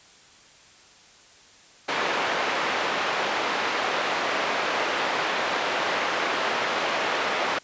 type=band-pass noise; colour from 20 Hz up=pink; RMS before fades=-26 dBFS; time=1.88-7.59 s; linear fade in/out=10 ms; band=530 to 2800 Hz; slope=12 dB/octave; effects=white hiss -52 dBFS RMS until 7.63 s + resampled to 16000 Hz